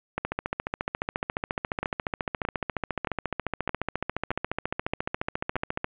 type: two click trains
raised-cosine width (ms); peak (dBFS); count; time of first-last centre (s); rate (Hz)
0.5; -12 / -13; 82 / 7; 0.18-5.844 / 1.83-5.557; 14.3 / 1.61
effects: resampled to 8000 Hz + 8-bit